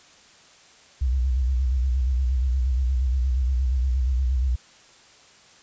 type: tone with vibrato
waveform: sine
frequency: 63.8 Hz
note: C2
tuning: 43 cents flat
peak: -19 dBFS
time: 1.01-4.56 s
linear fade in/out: 10 ms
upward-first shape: square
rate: 8.5 Hz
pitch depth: 81 cents each way
effects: white hiss -52 dBFS RMS until 5.62 s + resampled to 16000 Hz